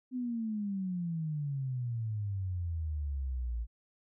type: exponential sweep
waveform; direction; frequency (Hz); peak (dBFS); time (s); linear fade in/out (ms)
sine; down; 257.5 to 55.5; -32; 0.11-3.67; 50
effects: none